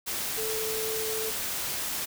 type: tone in noise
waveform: sine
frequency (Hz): 440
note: A4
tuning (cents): 0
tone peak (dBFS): -32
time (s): 0.37-1.31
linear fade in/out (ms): 20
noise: white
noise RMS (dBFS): -32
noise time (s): 0.06-2.06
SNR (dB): -3
effects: none